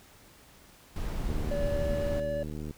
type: noise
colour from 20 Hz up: brown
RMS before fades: -32 dBFS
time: 0.96-2.2 s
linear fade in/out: 2 ms
type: click train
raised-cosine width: 3 ms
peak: -26 dBFS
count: 109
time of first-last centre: 1.29-2.709 s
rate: 76.1 Hz
type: tone with vibrato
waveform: triangle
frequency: 574 Hz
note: D5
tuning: 40 cents flat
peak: -28 dBFS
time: 1.51-2.43 s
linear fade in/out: 2 ms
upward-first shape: sine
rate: 14 Hz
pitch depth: 9 cents each way
effects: pink hiss -56 dBFS RMS until 2.77 s